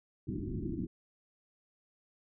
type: low-pass noise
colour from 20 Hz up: white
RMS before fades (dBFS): -37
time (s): 0.27-0.87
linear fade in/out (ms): 10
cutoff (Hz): 360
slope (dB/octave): 96
effects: none